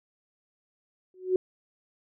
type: tone with exponential growth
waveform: sine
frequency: 370 Hz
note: F#4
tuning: in tune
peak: -17 dBFS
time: 1.14-1.36 s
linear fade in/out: 2 ms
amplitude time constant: 47 ms
effects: none